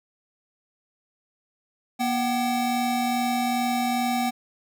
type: tone pair together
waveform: square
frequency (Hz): 240.2 / 763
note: B3 / G5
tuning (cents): -48 / -47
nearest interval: octave + minor sixth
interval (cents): 2001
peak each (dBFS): -26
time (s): 1.99-4.31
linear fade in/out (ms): 20
effects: none